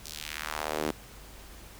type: tone with high-pass filter sweep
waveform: sawtooth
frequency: 76.8 Hz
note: D#2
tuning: 22 cents flat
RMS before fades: -35 dBFS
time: 0.05-0.91 s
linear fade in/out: 5 ms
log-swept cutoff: 5500 to 280 Hz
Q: 1.4
effects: added 50 Hz sine -50 dBFS peak until 1.79 s + pink hiss -50 dBFS RMS until 1.79 s